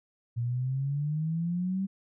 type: exponential sweep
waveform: sine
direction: up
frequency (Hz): 116.54 to 196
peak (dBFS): -27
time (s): 0.36-1.87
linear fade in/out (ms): 20
effects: none